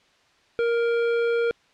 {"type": "tone with hard clipping", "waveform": "sine", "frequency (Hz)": 467.9, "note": "A#4", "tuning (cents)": 6, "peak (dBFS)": -22, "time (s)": [0.59, 1.51], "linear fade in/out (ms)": 0, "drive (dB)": 12, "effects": ["white hiss -60 dBFS RMS until 1.73 s", "low-pass 4000 Hz 12 dB/octave"]}